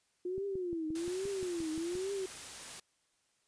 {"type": "tone with vibrato", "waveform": "sine", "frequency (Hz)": 353.2, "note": "F4", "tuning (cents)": 20, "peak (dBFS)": -34, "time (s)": [0.25, 2.26], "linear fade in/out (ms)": 5, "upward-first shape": "triangle", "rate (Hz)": 1.2, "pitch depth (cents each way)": 230}
{"type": "click train", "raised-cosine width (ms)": 3, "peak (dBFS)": -33, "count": 10, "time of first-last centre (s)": [0.38, 1.953], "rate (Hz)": 5.72}
{"type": "noise", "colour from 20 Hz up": "white", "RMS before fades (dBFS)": -46, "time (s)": [0.95, 2.8], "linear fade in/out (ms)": 5}
{"effects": ["white hiss -75 dBFS RMS until 3.47 s", "resampled to 22050 Hz"]}